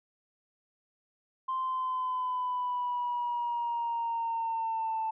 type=exponential sweep; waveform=sine; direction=down; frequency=1046.5 to 883 Hz; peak=-28 dBFS; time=1.48-5.11 s; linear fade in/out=10 ms; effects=tanh soft clip ceiling -25 dBFS